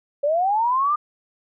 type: linear sweep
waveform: sine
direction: up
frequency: 554.4 to 1223 Hz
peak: -17 dBFS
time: 0.23-0.96 s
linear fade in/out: 10 ms
effects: none